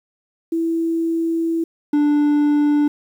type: tone pair in turn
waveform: sine / triangle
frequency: 330 / 294 Hz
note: E4 / D4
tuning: +2 / +2 cents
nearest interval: major second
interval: 200 cents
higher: first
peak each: -17 / -11 dBFS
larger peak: second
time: 0.52-1.64 / 1.93-2.88 s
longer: first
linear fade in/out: 5 ms
effects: 8-bit